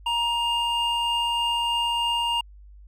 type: tone pair together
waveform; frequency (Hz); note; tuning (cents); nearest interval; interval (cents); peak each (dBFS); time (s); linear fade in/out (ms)
triangle; 941.4 / 2821; A#5 / F7; +17 / +17; octave + perfect fifth; 1900; -23; 0.06-2.41; 5
effects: added 50 Hz sine -44 dBFS peak until 2.87 s